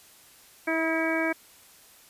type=harmonic tone with a mistuned harmonic; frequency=324.1 Hz; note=E4; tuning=29 cents flat; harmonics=1 / 2 / 3 / 4 / 5 / 6 / 7; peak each=-28 / -30 / -36 / -38 / -31 / -37 / -31 dBFS; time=0.67-1.33 s; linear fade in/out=10 ms; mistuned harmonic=4; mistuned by=-25 cents; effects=white hiss -54 dBFS RMS until 2.09 s + resampled to 32000 Hz